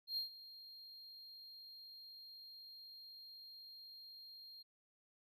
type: tone with ADSR envelope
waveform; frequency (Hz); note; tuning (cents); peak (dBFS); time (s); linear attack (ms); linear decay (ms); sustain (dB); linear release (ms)
triangle; 4216; C8; +12; -35; 0.07-4.63; 100; 120; -17; 15
effects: none